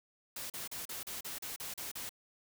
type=noise bursts; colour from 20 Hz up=white; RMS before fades=-42 dBFS; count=10; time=0.36-2.093 s; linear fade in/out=5 ms; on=140 ms; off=37 ms; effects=none